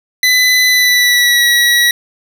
25% pulse tone with pitch glide, 2004 to 1923.5 Hz, B6 to B6, +25 to -46 cents, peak -4 dBFS, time 0.23-1.91 s, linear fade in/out 2 ms, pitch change -71 cents, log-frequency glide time 0.68-1.45 s, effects none

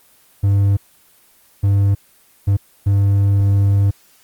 triangle tone bursts at uneven times, 99.6 Hz, G2, 28 cents sharp, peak -9 dBFS, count 4, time 0.43-0.77 / 1.63-1.95 / 2.47-2.57 / 2.86-3.91 s, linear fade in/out 10 ms, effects white hiss -52 dBFS RMS until 4.23 s + Opus 24 kbps

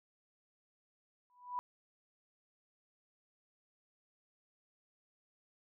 sine tone with exponential growth, 986 Hz, B5, 3 cents flat, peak -32 dBFS, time 1.3-1.59 s, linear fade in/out 0 ms, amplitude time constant 62 ms, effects none

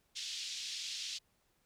pink band-pass noise, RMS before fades -42 dBFS, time 0.15-1.19 s, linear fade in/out 20 ms, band 3100 to 6100 Hz, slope 24 dB/octave, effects pink hiss -75 dBFS RMS until 1.65 s

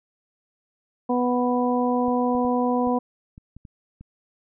harmonic tone, 246.9 Hz, B3, in tune, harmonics 1 / 2 / 3 / 4, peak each -22 / -25 / -27 / -28 dBFS, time 1.09-2.99 s, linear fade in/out 10 ms
clicks, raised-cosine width 5 ms, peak -30 dBFS, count 8, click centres 2.082 / 2.351 / 2.45 / 2.872 / 3.379 / 3.566 / 3.652 / 4.01 s
effects none

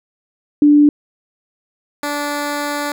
sine / 10% pulse tone pair in turn, 293.7 / 290.8 Hz, D4 / D4, 0 / -17 cents, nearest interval unison, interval 17 cents, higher first, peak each -6 / -11 dBFS, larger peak first, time 0.62-0.89 / 2.03-2.92 s, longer second, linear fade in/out 2 ms, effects none

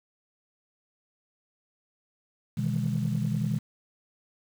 sine chord, E major seventh, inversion second, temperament just, 123.61 / 154.51 / 164.81 / 206 Hz, B2 / D#3 / E3 / G#3, +2 / -12 / 0 / -14 cents, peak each -29 / -30 / -32 / -30 dBFS, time 2.57-3.59 s, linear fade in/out 10 ms, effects tanh soft clip ceiling -17 dBFS + 8-bit

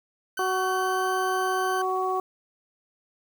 40% pulse tone with pitch glide, 1521 to 1534.2 Hz, F#6 to G6, +47 to -38 cents, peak -30 dBFS, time 0.37-1.82 s, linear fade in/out 5 ms, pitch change +15 cents, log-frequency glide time 0.48-1.11 s
harmonic tone, 373.6 Hz, F#4, 17 cents sharp, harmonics 1 / 2 / 3, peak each -28 / -28 / -28 dBFS, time 0.39-2.2 s, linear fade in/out 2 ms
effects 8-bit

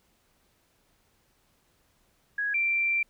sine tone pair in turn, 1661.2 / 2355 Hz, G#6 / D7, 0 / +4 cents, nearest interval tritone, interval 604 cents, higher second, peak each -26 / -23 dBFS, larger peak second, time 2.38-2.54 / 2.54-3.03 s, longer second, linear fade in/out 5 ms, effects pink hiss -68 dBFS RMS until 3.09 s

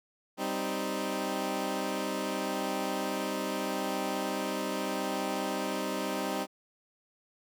15% pulse chord, C minor, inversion second, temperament equal, 196 / 261.6 / 311.1 Hz, G3 / C4 / Eb4, 0 / 0 / 0 cents, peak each -29 dBFS, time 0.37-6.47 s, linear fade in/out 50 ms, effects none

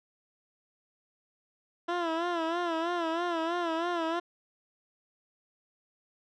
15% pulse tone with vibrato, 337.5 Hz, E4, 41 cents sharp, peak -22 dBFS, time 1.88-4.2 s, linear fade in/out 10 ms, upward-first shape sine, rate 3.1 Hz, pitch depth 80 cents each way, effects low-pass 3000 Hz 12 dB/octave

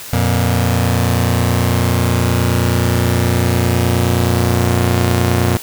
sawtooth tone pair together, 89 / 118.7 Hz, F2 / A#2, +33 / +32 cents, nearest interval perfect fourth, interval 499 cents, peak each -11 dBFS, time 0.13-5.57 s, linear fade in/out 0 ms, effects white hiss -31 dBFS RMS until 5.62 s

